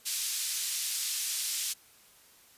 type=band-pass noise; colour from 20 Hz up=white; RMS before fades=-33 dBFS; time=0.05-1.74 s; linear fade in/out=20 ms; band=3400 to 10000 Hz; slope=12 dB/octave; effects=white hiss -59 dBFS RMS until 2.57 s + resampled to 32000 Hz